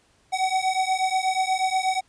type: beating tone pair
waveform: square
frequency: 751 / 759.3 Hz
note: F#5 / F#5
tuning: +26 / +45 cents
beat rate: 8.3 Hz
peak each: -25 dBFS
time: 0.32-2.01 s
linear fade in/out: 20 ms
effects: pink hiss -62 dBFS RMS until 2.08 s + resampled to 22050 Hz